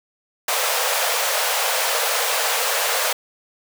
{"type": "high-pass noise", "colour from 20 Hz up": "pink", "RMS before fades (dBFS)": -21, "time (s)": [0.48, 3.13], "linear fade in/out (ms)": 5, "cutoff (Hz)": 460, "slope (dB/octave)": 96, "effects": []}